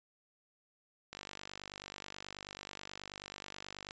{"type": "click train", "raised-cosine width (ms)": 0.2, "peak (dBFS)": -26, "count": 138, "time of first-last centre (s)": [1.13, 3.909], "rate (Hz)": 49.3, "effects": ["resampled to 16000 Hz"]}